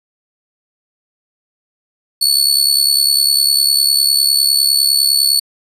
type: tone with amplitude modulation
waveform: sawtooth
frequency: 4435 Hz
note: C#8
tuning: in tune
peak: -4 dBFS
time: 2.21-5.4 s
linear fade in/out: 10 ms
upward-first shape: sine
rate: 69.9 Hz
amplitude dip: 75%
effects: resampled to 32000 Hz